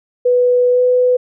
sine tone with pitch glide, 493.9 to 499.1 Hz, B4 to B4, 0 to +18 cents, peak -9 dBFS, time 0.25-1.17 s, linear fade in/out 10 ms, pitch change +18 cents, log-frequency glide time 0.71-0.81 s, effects none

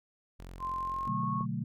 sawtooth tone, 44.44 Hz, F1, 31 cents sharp, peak -40 dBFS, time 0.39-1.1 s, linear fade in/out 10 ms
sine tone with pitch glide, 1046.5 to 1099.8 Hz, C6 to C#6, 0 to -14 cents, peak -32 dBFS, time 0.59-1.46 s, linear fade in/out 50 ms, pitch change +86 cents, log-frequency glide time 0.78-1.28 s
sine chord, B minor seventh, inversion none, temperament equal, 123.47 / 146.83 / 185 / 220 Hz, B2 / D3 / F#3 / A3, 0 / 0 / 0 / 0 cents, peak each -37 dBFS, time 1.07-1.64 s, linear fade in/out 5 ms
clicks, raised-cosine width 2 ms, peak -39 / -33 dBFS, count 2, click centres 1.234 / 1.408 s
effects none

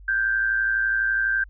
sine tone with amplitude modulation, 1568 Hz, G6, in tune, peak -17 dBFS, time 0.08-1.44 s, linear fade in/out 5 ms, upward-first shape sine, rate 112 Hz, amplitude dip 55%, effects added 48 Hz sine -42 dBFS peak until 1.49 s

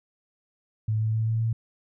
sine tone with pitch steps, 108.8 / 109.94 / 111.09 / 112.25 / 113.42 Hz, A2 / A2 / A2 / A2 / A#2, -19 / -1 / +17 / +35 / -47 cents, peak -22 dBFS, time 0.88-1.53 s, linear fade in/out 5 ms, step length 130 ms, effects none

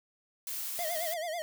blue noise, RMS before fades -37 dBFS, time 0.47-1.14 s, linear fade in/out 2 ms
square tone with vibrato, 660 Hz, E5, 2 cents sharp, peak -34 dBFS, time 0.79-1.42 s, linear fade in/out 0 ms, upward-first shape sine, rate 9.2 Hz, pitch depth 120 cents each way
effects none

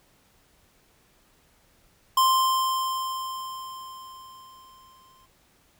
square tone with exponential decay, 1046.5 Hz, C6, in tune, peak -17 dBFS, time 2.17-5.26 s, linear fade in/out 5 ms, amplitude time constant 670 ms, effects pink hiss -62 dBFS RMS until 5.79 s

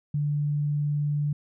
sine tone, 146.83 Hz, D3, in tune, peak -23 dBFS, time 0.14-1.33 s, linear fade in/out 5 ms, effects none

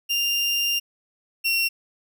30% pulse tone pair in turn, 2794 / 2732 Hz, F7 / F7, 0 / -39 cents, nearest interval unison, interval 39 cents, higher first, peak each -18 / -17 dBFS, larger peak second, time 0.09-0.8 / 1.44-1.69 s, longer first, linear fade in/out 20 ms, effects none

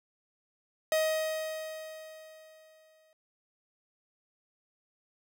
45% pulse tone with exponential decay, 630 Hz, D#5, 21 cents sharp, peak -24 dBFS, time 0.92-3.13 s, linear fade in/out 1 ms, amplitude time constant 480 ms, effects none

